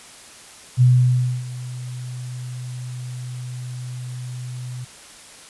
sine tone with ADSR envelope, 125 Hz, B2, 21 cents sharp, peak -9 dBFS, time 0.77-4.85 s, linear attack 44 ms, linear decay 620 ms, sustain -19 dB, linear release 13 ms, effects white hiss -43 dBFS RMS until 5.49 s + resampled to 24000 Hz

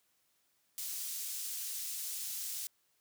pink high-pass noise, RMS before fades -40 dBFS, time 0.78-2.67 s, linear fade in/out 0 ms, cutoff 6300 Hz, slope 12 dB/octave, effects white hiss -75 dBFS RMS until 3 s + high-pass 60 Hz 12 dB/octave

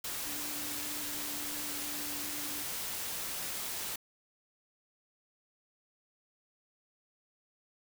sine tone in noise, 293.7 Hz, D4, in tune, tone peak -47 dBFS, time 0.25-2.63 s, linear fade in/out 5 ms, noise white, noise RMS -38 dBFS, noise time 0.04-3.96 s, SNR -12 dB, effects none

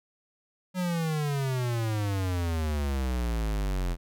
square exponential sweep, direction down, 185.9 to 42.62 Hz, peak -27 dBFS, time 0.74-3.97 s, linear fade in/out 50 ms, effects none

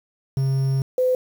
triangle / sine tone pair in turn, 134.5 / 507.8 Hz, C3 / B4, +48 / +48 cents, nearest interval octave + major seventh, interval 2300 cents, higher second, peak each -16 dBFS, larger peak neither, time 0.37-0.82 / 0.98-1.15 s, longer first, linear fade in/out 2 ms, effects 7-bit

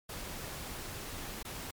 pink noise with dropouts, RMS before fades -42 dBFS, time 0.09-1.71 s, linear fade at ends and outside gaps 5 ms, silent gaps 1.429-1.449 s, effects MP3 96 kbps

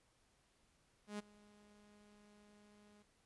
sawtooth tone with ADSR envelope, 207.7 Hz, G#3, in tune, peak -37 dBFS, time 1.07-3.03 s, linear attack 120 ms, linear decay 17 ms, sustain -23 dB, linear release 12 ms, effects pink hiss -75 dBFS RMS until 3.25 s + resampled to 24000 Hz

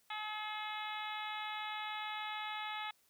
harmonic tone, 426.5 Hz, G#4, 46 cents sharp, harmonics 2 / 3 / 4 / 5 / 6 / 7 / 8 / 9, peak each -43 / -46 / -49 / -47 / -49 / -54 / -49 / -51 dBFS, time 0.1-2.91 s, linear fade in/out 5 ms, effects white hiss -72 dBFS RMS until 3.09 s

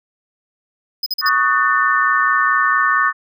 square tone bursts, 5030 Hz, D#8, 18 cents sharp, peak -18 dBFS, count 4, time 1.03-1.291 s, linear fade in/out 5 ms, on 33 ms, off 43 ms
sine chord, D# half-diminished seventh, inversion third, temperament just, 1120.1 / 1244.5 / 1493.4 / 1792.1 Hz, C#6 / D#6 / F#6 / A6, +18 / 0 / +16 / +31 cents, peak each -17 / -19 / -20 / -17 dBFS, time 1.21-3.13 s, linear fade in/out 50 ms
effects none

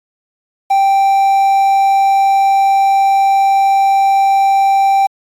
triangle tone with quantisation, 784 Hz, G5, in tune, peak -6 dBFS, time 0.7-5.07 s, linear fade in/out 10 ms, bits 6, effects AAC 64 kbps

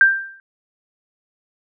sine tone with exponential decay, 1578 Hz, G6, 11 cents sharp, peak -5 dBFS, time 0.01-0.4 s, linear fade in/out 1 ms, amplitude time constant 83 ms, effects none

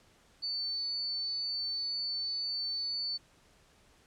sine tone, 4501 Hz, C#8, 26 cents sharp, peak -32 dBFS, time 0.42-3.18 s, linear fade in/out 20 ms, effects pink hiss -64 dBFS RMS until 4.06 s + low-pass 9000 Hz 12 dB/octave

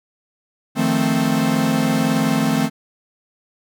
45% pulse chord, F dominant seventh, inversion third, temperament equal, 155.56 / 174.61 / 220 / 261.6 Hz, Eb3 / F3 / A3 / C4, 0 / 0 / 0 / 0 cents, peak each -23 / -25 / -20 / -20 dBFS, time 0.75-2.7 s, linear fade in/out 50 ms, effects none

